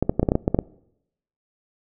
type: clicks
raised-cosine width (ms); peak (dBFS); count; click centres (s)
2; -5; 10; 0.026 / 0.095 / 0.196 / 0.23 / 0.288 / 0.319 / 0.354 / 0.479 / 0.546 / 0.589
effects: noise-tail reverb RT60 0.8 s tail -22 dB re dry